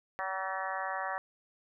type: harmonic tone with a mistuned harmonic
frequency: 190 Hz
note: F#3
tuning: 46 cents sharp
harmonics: 3 / 4 / 5 / 6 / 7 / 8 / 9 / 10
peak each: -42 / -38 / -41 / -40 / -43 / -44 / -41 / -44 dBFS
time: 0.19-1.18 s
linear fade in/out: 0 ms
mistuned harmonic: 9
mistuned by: +27 cents
effects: none